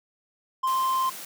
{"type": "tone", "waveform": "triangle", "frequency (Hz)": 1046.5, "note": "C6", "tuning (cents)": 0, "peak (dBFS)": -20, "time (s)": [0.63, 1.1], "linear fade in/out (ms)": 10}
{"type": "high-pass noise", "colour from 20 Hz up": "white", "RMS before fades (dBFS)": -39, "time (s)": [0.67, 1.25], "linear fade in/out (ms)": 2, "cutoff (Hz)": 140, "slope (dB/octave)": 96}
{"effects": []}